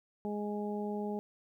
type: harmonic tone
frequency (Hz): 207.7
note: G#3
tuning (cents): 0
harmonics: 1 / 2 / 3 / 4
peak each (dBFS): -36 / -38 / -45 / -43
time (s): 0.25-1.19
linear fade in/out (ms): 0
effects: 12-bit